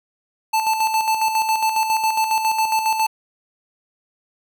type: tone with tremolo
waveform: square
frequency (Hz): 880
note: A5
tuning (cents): 0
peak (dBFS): -16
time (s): 0.53-3.07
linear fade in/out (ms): 10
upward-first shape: square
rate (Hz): 7.3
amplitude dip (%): 50
effects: none